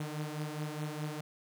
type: beating tone pair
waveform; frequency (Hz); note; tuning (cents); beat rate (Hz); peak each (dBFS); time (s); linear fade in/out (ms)
sawtooth; 150 / 154.8; D3 / D#3; +37 / -9; 4.8; -34 / -37; 0-1.21; 5
effects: none